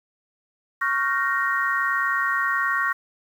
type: chord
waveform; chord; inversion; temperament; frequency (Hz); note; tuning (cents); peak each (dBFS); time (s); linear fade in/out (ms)
sine; G half-diminished seventh; second; equal with one note detuned; 1108.7 / 1396.9 / 1535.7 / 1864.7; Db6 / F6 / G6 / Bb6; 0 / 0 / -36 / 0; -25 / -27 / -29 / -24; 0.81-2.93; 10
effects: 8-bit